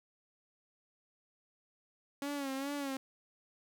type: tone with vibrato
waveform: sawtooth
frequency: 277.2 Hz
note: C#4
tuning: in tune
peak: -32 dBFS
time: 2.22-2.97 s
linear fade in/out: 2 ms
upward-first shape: sine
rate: 2.4 Hz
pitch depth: 69 cents each way
effects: 11-bit